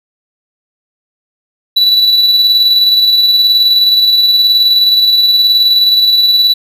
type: tone with tremolo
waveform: triangle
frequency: 3951 Hz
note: B7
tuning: in tune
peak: -3 dBFS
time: 1.76-6.54 s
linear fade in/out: 10 ms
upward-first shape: square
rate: 19 Hz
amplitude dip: 30%
effects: none